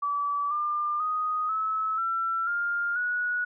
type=tone with pitch steps; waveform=sine; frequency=1151 / 1197.8 / 1246.5 / 1297.2 / 1349.9 / 1404.8 / 1461.9 Hz; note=D6 / D6 / D#6 / E6 / E6 / F6 / F#6; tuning=-35 / +34 / +3 / -28 / +41 / +10 / -21 cents; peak=-25 dBFS; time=0.02-3.45 s; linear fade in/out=10 ms; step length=490 ms; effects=none